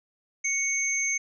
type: tone pair together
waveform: sine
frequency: 2217 / 6320 Hz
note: C#7 / G8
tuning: 0 / +13 cents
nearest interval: octave + tritone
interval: 1813 cents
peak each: -27 / -27 dBFS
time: 0.44-1.18 s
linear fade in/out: 10 ms
effects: none